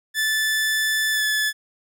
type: tone with pitch glide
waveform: sawtooth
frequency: 1750 to 1726.9 Hz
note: A6 to A6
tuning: -10 to -33 cents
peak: -16 dBFS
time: 0.14-1.53 s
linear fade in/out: 50 ms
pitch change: -23 cents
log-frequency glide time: 1.12-1.24 s
effects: none